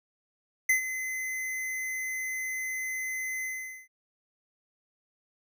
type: tone with ADSR envelope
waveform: square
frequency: 2044 Hz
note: C7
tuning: 41 cents flat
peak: -20 dBFS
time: 0.69-3.88 s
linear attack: 6 ms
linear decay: 110 ms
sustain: -12 dB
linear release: 440 ms
effects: none